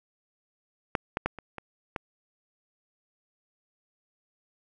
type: clicks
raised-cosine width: 0.5 ms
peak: -9 / -12 / -11 / -25 / -22 / -16 dBFS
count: 6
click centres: 0.952 / 1.171 / 1.26 / 1.387 / 1.583 / 1.962 s
effects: none